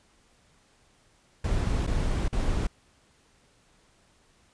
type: noise with dropouts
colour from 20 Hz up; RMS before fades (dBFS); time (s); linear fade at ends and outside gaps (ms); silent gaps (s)
brown; -26; 1.44-2.67; 5; 1.867-1.873 / 2.282-2.327
effects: pink hiss -63 dBFS RMS until 4.53 s + resampled to 22050 Hz